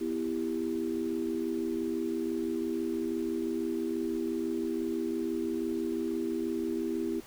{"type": "chord", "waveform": "sine", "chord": "E minor", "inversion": "second", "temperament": "just", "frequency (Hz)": [247.2, 329.6, 395.6], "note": ["B3", "E4", "G4"], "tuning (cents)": [2, 0, 16], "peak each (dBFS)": [-35, -32, -35], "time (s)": [0, 7.21], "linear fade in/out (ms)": 20, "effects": ["pink hiss -52 dBFS RMS until 7.26 s"]}